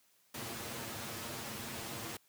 pink noise with comb filter, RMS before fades -42 dBFS, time 0.34-2.17 s, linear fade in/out 5 ms, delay 8.7 ms, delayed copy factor +0.7, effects white hiss -70 dBFS RMS until 2.28 s + high-pass 100 Hz 12 dB/octave

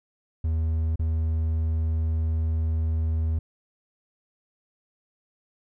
triangle tone with dropouts, 80.1 Hz, E2, 49 cents flat, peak -20 dBFS, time 0.44-3.39 s, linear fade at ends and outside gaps 5 ms, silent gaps 0.958-0.993 s, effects none

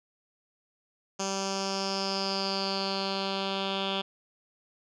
10% pulse tone with low-pass filter sweep, 194.4 Hz, G3, 14 cents flat, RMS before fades -31 dBFS, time 1.19-4.02 s, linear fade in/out 10 ms, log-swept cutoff 6200 to 3500 Hz, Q 7.4, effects none

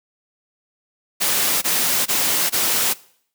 white noise bursts, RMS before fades -19 dBFS, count 4, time 1.2-2.94 s, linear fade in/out 20 ms, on 420 ms, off 20 ms, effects noise-tail reverb RT60 0.6 s tail -21 dB re dry + high-pass 150 Hz 12 dB/octave

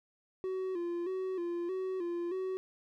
triangle tone with vibrato, 360.2 Hz, F#4, 46 cents flat, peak -31 dBFS, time 0.44-2.57 s, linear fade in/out 0 ms, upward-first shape square, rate 1.6 Hz, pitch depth 73 cents each way, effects none

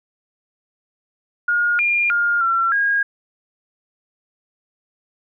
sine tone with pitch steps, 1428 / 2407 / 1413 / 1356 / 1632 Hz, F6 / D7 / F6 / E6 / G#6, +38 / +42 / +20 / +49 / -31 cents, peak -15 dBFS, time 1.48-3.03 s, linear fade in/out 5 ms, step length 310 ms, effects none

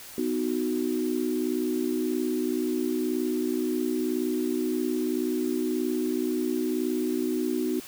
sine chord, B major, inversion none, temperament equal with one note detuned, 249.2 / 311.1 / 370 Hz, B3 / D#4 / F#4, +16 / 0 / 0 cents, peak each -29 dBFS, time 0.18-7.8 s, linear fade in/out 2 ms, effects white hiss -44 dBFS RMS until 7.87 s

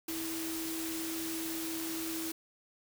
sine tone in noise, 325.8 Hz, E4, 20 cents flat, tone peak -37 dBFS, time 0.08-2.32 s, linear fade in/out 5 ms, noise white, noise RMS -40 dBFS, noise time 0.08-2.32 s, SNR 0 dB, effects none

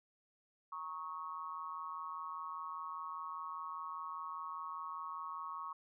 sine tone with amplitude modulation, 1105 Hz, C#6, 6 cents flat, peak -37 dBFS, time 0.72-5.73 s, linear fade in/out 5 ms, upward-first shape sine, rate 165 Hz, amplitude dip 95%, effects none

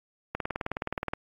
click train, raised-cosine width 0.5 ms, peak -15 dBFS, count 16, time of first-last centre 0.35-1.135 s, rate 19.1 Hz, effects AAC 32 kbps

